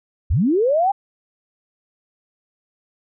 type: linear sweep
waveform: sine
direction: up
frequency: 51.91 to 817 Hz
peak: -14 dBFS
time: 0.3-0.92 s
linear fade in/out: 10 ms
effects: none